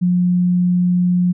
sine tone, 178.6 Hz, F3, 39 cents sharp, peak -12 dBFS, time 0.01-1.33 s, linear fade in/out 20 ms, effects none

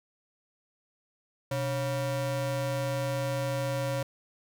square ring-modulated tone, 210.6 Hz, G#3, 24 cents sharp, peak -26 dBFS, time 1.51-4.03 s, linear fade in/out 5 ms, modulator 338 Hz, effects none

